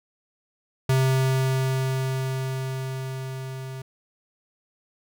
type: tone with level ramp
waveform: square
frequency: 131.8 Hz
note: C3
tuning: 13 cents sharp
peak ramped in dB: -18 to -34 dBFS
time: 0.89-3.82 s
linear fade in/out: 5 ms
effects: none